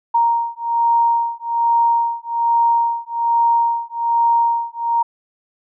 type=beating tone pair; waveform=sine; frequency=932.3 / 933.5 Hz; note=A#5 / A#5; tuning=0 / +2 cents; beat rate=1.2 Hz; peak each=-17 dBFS; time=0.14-5.03 s; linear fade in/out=10 ms; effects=none